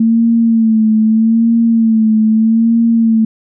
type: tone with vibrato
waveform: sine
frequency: 224.2 Hz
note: A3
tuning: 33 cents sharp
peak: -7 dBFS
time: 0-3.25 s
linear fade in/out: 5 ms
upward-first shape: sine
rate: 0.8 Hz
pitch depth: 51 cents each way
effects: none